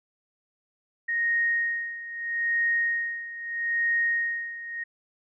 sine tone with tremolo, 1864.7 Hz, A#6, in tune, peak -21 dBFS, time 1.08-4.84 s, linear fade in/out 10 ms, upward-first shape sine, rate 0.78 Hz, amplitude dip 80%, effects none

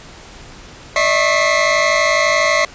40% pulse tone cluster, 594 / 646 / 1093 / 1987 / 2124 Hz, D5 / E5 / C#6 / B6 / C7, +20 / -35 / -25 / +10 / +25 cents, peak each -18 dBFS, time 0.96-2.65 s, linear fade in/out 2 ms, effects pink hiss -38 dBFS RMS until 2.74 s + resampled to 16000 Hz

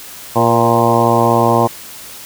harmonic tone with a mistuned harmonic, 116.54 Hz, A#2, in tune, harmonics 1 / 2 / 3 / 4 / 5 / 6 / 7 / 8 / 9, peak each -18 / -18 / -18 / -18 / -18 / -18 / -18 / -18 / -18 dBFS, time 0.35-1.68 s, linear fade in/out 20 ms, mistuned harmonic 4, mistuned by +30 cents, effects white hiss -33 dBFS RMS until 2.25 s

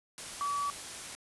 sine tone in noise, 1144 Hz, D6, 46 cents flat, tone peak -30 dBFS, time 0.41-0.7 s, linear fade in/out 0 ms, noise white, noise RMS -42 dBFS, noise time 0.18-1.15 s, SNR +9 dB, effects resampled to 24000 Hz

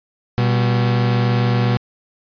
40% pulse tone pair together, 121.53 / 196 Hz, B2 / G3, -27 / 0 cents, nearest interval minor sixth, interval 827 cents, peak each -14 / -22 dBFS, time 0.38-1.77 s, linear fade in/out 0 ms, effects resampled to 11025 Hz

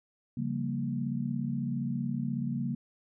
sine chord, G half-diminished seventh, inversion second, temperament equal, 138.59 / 174.61 / 196 / 233.1 Hz, Db3 / F3 / G3 / Bb3, 0 / 0 / 0 / 0 cents, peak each -34 / -39 / -37 / -33 dBFS, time 0.37-2.75 s, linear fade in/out 5 ms, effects none

